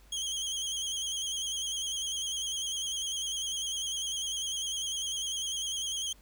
25% pulse tone with vibrato, 3200 Hz, G7, 35 cents sharp, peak -28 dBFS, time 0.12-6.13 s, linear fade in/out 5 ms, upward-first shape square, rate 10 Hz, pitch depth 44 cents each way, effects added 50 Hz sine -56 dBFS peak until 6.21 s + pink hiss -62 dBFS RMS until 6.21 s

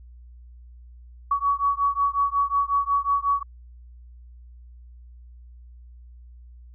sine beating tone pair, 1125 / 1130.5 Hz, C#6 / C#6, +25 / +34 cents, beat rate 5.5 Hz, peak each -23 dBFS, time 1.31-3.43 s, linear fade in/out 5 ms, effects added 60 Hz sine -43 dBFS peak until 6.74 s

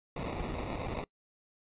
pink noise with sample-and-hold, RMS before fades -37 dBFS, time 0.16-1.04 s, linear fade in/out 2 ms, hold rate 1575 Hz, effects noise-tail reverb RT60 0.1 s tail -24 dB re dry + resampled to 8000 Hz

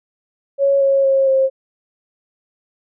sine tone with pitch steps, 554.4 / 547.1 / 539.9 / 532.7 Hz, C#5 / C#5 / C#5 / C5, 0 / -23 / -46 / +31 cents, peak -11 dBFS, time 0.58-1.5 s, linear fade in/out 50 ms, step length 230 ms, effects none

